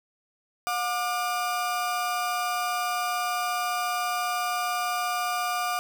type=tone pair together; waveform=35% pulse; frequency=720 / 1194.2 Hz; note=F#5 / D6; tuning=-47 / +29 cents; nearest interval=major sixth; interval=876 cents; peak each=-27 dBFS; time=0.67-5.79 s; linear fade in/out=0 ms; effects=none